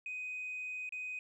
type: tone with dropouts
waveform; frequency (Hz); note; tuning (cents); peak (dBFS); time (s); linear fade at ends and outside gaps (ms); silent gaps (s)
sine; 2503; D#7; +10; -37; 0.06-1.19; 2; 0.892-0.923
effects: tanh soft clip ceiling -35 dBFS + 13-bit